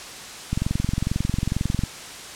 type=click train; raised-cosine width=5 ms; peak=-10 dBFS; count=30; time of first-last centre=0.53-1.836 s; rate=22.2 Hz; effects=white hiss -37 dBFS RMS until 2.35 s + low-pass 8000 Hz 12 dB/octave